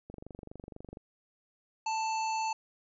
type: click train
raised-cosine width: 2 ms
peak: -31 dBFS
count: 22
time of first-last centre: 0.1-0.971 s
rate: 24.1 Hz
type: harmonic tone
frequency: 883 Hz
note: A5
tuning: 6 cents sharp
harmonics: 1 / 3 / 5 / 7 / 8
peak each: -30 / -40 / -44 / -47 / -48 dBFS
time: 1.86-2.53 s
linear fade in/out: 5 ms
effects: none